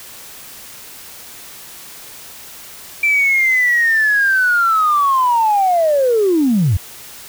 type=linear sweep; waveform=sine; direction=down; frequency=2349 to 79.9 Hz; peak=-10 dBFS; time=3.03-6.77 s; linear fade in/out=5 ms; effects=tanh soft clip ceiling -6 dBFS + white hiss -36 dBFS RMS until 7.28 s